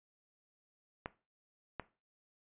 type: clicks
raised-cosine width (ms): 0.5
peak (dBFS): -23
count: 2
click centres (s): 1.059 / 1.797
effects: noise-tail reverb RT60 0.3 s tail -17 dB re dry + resampled to 8000 Hz